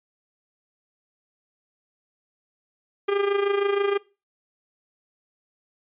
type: tone with amplitude modulation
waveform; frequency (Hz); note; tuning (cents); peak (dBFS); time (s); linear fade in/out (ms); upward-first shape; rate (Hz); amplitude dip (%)
45% pulse; 401.5; G4; +41; -18; 3.08-3.98; 10; sine; 26.3; 65
effects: noise-tail reverb RT60 0.3 s tail -22 dB re dry + resampled to 8000 Hz